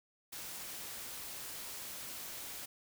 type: noise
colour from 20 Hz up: white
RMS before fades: -45 dBFS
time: 0.32-2.66 s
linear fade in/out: 10 ms
effects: none